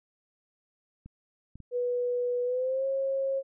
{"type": "clicks", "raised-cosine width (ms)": 5, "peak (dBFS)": -33, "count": 3, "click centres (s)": [1.06, 1.556, 1.603]}
{"type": "tone with pitch glide", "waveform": "sine", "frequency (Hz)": [490, 540.6], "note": ["B4", "C#5"], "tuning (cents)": [-14, -44], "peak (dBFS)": -26, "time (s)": [1.71, 3.43], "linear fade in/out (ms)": 50, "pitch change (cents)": 170, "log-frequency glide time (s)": [2.44, 2.86]}
{"effects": []}